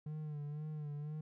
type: tone with vibrato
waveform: triangle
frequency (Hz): 150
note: D3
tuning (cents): +37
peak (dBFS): -38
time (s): 0.06-1.21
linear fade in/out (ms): 5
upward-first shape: sine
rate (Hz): 2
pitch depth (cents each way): 51
effects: none